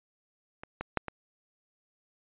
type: clicks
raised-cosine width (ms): 0.5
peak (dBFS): -26 / -19 / -11 / -20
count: 4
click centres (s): 0.635 / 0.81 / 0.973 / 1.083
effects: resampled to 8000 Hz